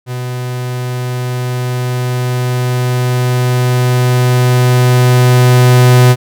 45% pulse tone with level ramp, 125 Hz, B2, 21 cents sharp, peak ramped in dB -18 to -3 dBFS, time 0.06-6.16 s, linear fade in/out 50 ms, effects none

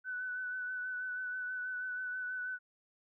sine tone with vibrato, 1497 Hz, F#6, 20 cents sharp, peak -36 dBFS, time 0.04-2.59 s, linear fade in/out 50 ms, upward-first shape sine, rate 6.2 Hz, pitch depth 24 cents each way, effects none

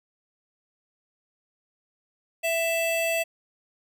square tone pair together, 662 / 2648 Hz, E5 / E7, +7 / +7 cents, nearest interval 2 octaves, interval 2400 cents, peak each -26 / -28 dBFS, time 2.43-3.24 s, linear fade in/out 20 ms, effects none

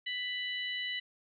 harmonic tone, 990 Hz, B5, 4 cents sharp, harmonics 2 / 3 / 4, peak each -37 / -37 / -43 dBFS, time 0.06-1 s, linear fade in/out 10 ms, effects none

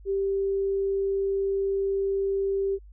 sine tone, 392 Hz, G4, in tune, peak -23 dBFS, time 0.05-2.79 s, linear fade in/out 50 ms, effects added 50 Hz sine -45 dBFS peak until 2.92 s

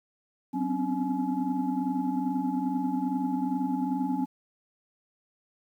sine tone cluster, 186.4 / 252.2 / 262.5 / 284.9 / 849 Hz, F#3 / B3 / C4 / C#4 / G#5, +13 / +36 / +6 / +48 / +38 cents, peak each -34 / -35 / -28 / -33 / -34 dBFS, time 0.53-4.26 s, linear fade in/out 20 ms, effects tanh soft clip ceiling -17 dBFS + 10-bit

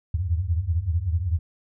sine tone cluster, 79 / 84 / 94.8 Hz, D#2 / E2 / F#2, +27 / +33 / +43 cents, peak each -26 dBFS, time 0.14-1.39 s, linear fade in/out 5 ms, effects none

